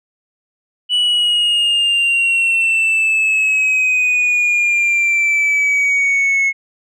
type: exponential sweep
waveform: sine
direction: down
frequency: 2960 to 2178 Hz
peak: -9 dBFS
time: 0.89-6.53 s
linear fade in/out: 50 ms
effects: tanh soft clip ceiling -11 dBFS